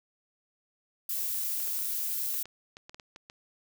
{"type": "noise", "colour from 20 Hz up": "violet", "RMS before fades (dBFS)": -32, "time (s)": [1.09, 2.43], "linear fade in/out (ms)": 5}
{"type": "clicks", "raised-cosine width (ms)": 0.2, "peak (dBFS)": -29, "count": 11, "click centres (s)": [1.602, 1.676, 1.79, 2.342, 2.456, 2.769, 2.895, 2.945, 2.998, 3.161, 3.299]}
{"effects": []}